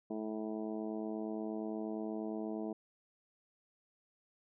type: harmonic tone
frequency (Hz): 108.5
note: A2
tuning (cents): -24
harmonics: 2 / 3 / 4 / 5 / 6 / 7 / 8 / 9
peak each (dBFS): -41 / -41 / -44 / -56 / -46 / -52 / -59 / -58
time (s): 0.1-2.73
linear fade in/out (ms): 5
effects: none